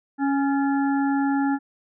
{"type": "harmonic tone with a mistuned harmonic", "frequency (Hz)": 277.2, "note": "C#4", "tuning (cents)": 0, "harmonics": [1, 3, 5, 6], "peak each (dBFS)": [-20, -27, -34, -35], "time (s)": [0.18, 1.59], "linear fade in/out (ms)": 50, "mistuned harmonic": 6, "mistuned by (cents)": 61, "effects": []}